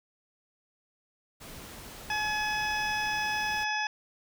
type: noise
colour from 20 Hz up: pink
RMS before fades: -45 dBFS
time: 1.4-3.65 s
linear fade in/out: 20 ms
type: harmonic tone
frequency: 849 Hz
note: G#5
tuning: 38 cents sharp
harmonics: 1 / 2 / 3 / 4 / 6 / 7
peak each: -32 / -32 / -35 / -40 / -39 / -45 dBFS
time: 2.1-3.87 s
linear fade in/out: 2 ms
effects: none